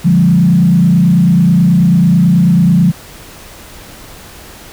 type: tone with frequency modulation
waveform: sine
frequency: 174.61 Hz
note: F3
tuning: in tune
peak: -5 dBFS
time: 0.04-2.92 s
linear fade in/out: 20 ms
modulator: 29.2 Hz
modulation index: 1
effects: pink hiss -34 dBFS RMS until 4.72 s